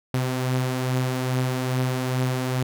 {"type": "beating tone pair", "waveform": "sawtooth", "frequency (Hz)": [127.8, 130.2], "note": ["C3", "C3"], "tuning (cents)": [-40, -8], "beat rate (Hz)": 2.4, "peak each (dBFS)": [-19, -27], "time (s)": [0.14, 2.63], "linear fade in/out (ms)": 2, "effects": []}